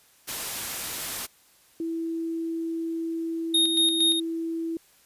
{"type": "noise", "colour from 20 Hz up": "white", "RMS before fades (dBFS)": -32, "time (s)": [0.27, 1.27], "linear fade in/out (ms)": 20}
{"type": "tone", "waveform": "sine", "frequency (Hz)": 329.4, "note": "E4", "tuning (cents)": -1, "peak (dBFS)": -27, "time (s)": [1.8, 4.77], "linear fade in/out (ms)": 2}
{"type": "tone with tremolo", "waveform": "square", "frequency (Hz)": 3711, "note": "A#7", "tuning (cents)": -9, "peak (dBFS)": -19, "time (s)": [3.54, 4.2], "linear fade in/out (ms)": 5, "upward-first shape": "square", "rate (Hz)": 4.3, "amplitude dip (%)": 50}
{"effects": ["white hiss -59 dBFS RMS until 5.05 s", "resampled to 32000 Hz"]}